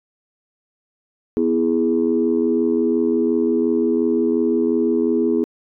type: chord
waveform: sine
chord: E major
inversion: second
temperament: equal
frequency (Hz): 246.9 / 329.6 / 415.3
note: B3 / E4 / G#4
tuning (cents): 0 / 0 / 0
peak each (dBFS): -19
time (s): 1.37-5.44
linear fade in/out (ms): 0
effects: tanh soft clip ceiling -7 dBFS